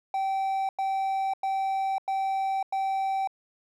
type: tone bursts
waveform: triangle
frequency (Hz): 774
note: G5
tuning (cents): -22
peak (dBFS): -23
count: 5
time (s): 0.14-3.274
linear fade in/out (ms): 2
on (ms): 550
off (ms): 96
effects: none